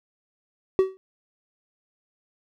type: tone with exponential decay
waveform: triangle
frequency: 380.1 Hz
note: F#4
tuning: 47 cents sharp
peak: -10 dBFS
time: 0.79-0.97 s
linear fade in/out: 0 ms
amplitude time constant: 39 ms
effects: none